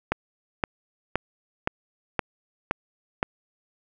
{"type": "click train", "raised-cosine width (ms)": 0.5, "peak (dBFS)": -7, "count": 7, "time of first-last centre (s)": [0.12, 3.229], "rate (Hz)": 1.93, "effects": []}